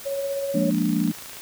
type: tone with tremolo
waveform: sine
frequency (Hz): 554.4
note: C#5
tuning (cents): 0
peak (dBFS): -23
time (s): 0.05-0.71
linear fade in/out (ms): 20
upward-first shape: sine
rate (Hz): 16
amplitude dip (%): 30
type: chord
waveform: sine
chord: Bb dominant seventh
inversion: second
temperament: equal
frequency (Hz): 174.61 / 207.7 / 233.1 / 293.7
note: F3 / Ab3 / Bb3 / D4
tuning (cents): 0 / 0 / 0 / 0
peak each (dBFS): -25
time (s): 0.54-1.12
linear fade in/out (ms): 10
type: click train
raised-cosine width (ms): 0.2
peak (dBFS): -23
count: 19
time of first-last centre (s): 0.71-1.369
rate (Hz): 27.3
effects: white hiss -40 dBFS RMS until 1.41 s